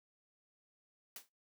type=noise with exponential decay; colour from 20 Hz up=white; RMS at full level=-44 dBFS; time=1.16-1.29 s; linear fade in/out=2 ms; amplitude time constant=27 ms; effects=noise-tail reverb RT60 0.2 s tail -22 dB re dry + high-pass 200 Hz 12 dB/octave